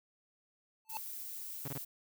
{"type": "tone with exponential growth", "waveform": "square", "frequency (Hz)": 880, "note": "A5", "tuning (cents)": 0, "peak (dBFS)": -35, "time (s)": [0.85, 0.97], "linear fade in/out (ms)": 0, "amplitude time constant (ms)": 24}
{"type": "noise", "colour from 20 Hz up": "violet", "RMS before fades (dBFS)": -44, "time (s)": [0.89, 1.85], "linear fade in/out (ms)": 10}
{"type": "tone bursts", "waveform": "sawtooth", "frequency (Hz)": 138.4, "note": "C#3", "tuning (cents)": -2, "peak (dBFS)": -35, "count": 3, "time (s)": [1.65, 1.78], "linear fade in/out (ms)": 5, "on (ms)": 30, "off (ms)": 20}
{"effects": []}